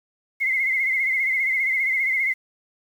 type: tone with vibrato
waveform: sine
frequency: 2104 Hz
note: C7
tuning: 9 cents sharp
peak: -19 dBFS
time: 0.4-2.34 s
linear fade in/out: 20 ms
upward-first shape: sine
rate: 15 Hz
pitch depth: 66 cents each way
effects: 8-bit